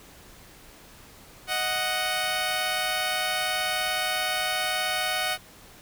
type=tone pair together; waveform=10% pulse; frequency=623.2 / 740 Hz; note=D#5 / F#5; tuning=+3 / 0 cents; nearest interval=minor third; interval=297 cents; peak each=-22 / -18 dBFS; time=1.47-5.38 s; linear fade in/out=50 ms; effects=pink hiss -50 dBFS RMS until 5.81 s